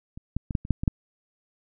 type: clicks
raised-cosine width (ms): 5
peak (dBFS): -27 / -14 / -17 / -10 / -25 / -7 / -16 / -7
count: 8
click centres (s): 0.175 / 0.366 / 0.508 / 0.552 / 0.651 / 0.707 / 0.835 / 0.878
effects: none